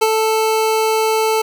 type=tone with ADSR envelope; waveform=25% pulse; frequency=440 Hz; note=A4; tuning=in tune; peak=-6 dBFS; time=0.01-1.42 s; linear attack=12 ms; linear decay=44 ms; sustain=-4 dB; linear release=8 ms; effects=none